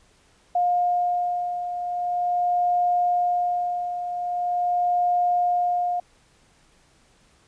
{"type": "beating tone pair", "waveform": "sine", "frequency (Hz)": [710, 710.43], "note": ["F5", "F5"], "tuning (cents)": [28, 29], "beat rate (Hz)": 0.43, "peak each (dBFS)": [-21, -28], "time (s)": [0.55, 6], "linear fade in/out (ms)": 5, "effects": ["pink hiss -59 dBFS RMS until 7.47 s", "resampled to 22050 Hz"]}